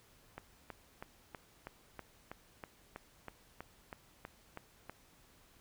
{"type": "click train", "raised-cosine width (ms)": 0.5, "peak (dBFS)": -29, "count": 15, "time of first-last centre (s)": [0.38, 4.896], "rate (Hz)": 3.1, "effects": ["pink hiss -65 dBFS RMS until 5.6 s"]}